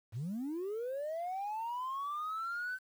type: linear sweep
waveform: sine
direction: up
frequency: 96.3 to 1537 Hz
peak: -34 dBFS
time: 0.12-2.79 s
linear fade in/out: 50 ms
effects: tanh soft clip ceiling -32 dBFS + 10-bit